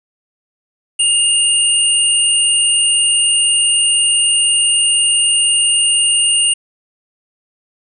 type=tone pair together; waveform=sine; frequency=2828 / 8978 Hz; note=F7 / C#9; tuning=+21 / +21 cents; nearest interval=octave + minor sixth; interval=2000 cents; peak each=-13 dBFS; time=0.99-6.54 s; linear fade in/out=10 ms; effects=none